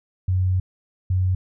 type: tone pair in turn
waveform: sine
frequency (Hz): 92.5 / 92.5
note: F#2 / F#2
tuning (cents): 0 / 0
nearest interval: unison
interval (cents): 0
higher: neither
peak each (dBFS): -17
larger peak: neither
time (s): 0.28-0.6 / 1.1-1.35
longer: first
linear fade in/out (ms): 5
effects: none